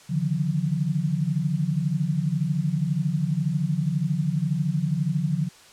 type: tone cluster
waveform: sine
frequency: 142.9 / 155.3 / 177.2 Hz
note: D3 / D#3 / F3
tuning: -47 / -3 / +25 cents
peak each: -26 / -26 / -26 dBFS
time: 0.09-5.49 s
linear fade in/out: 20 ms
effects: white hiss -50 dBFS RMS until 5.72 s + low-pass 8000 Hz 12 dB/octave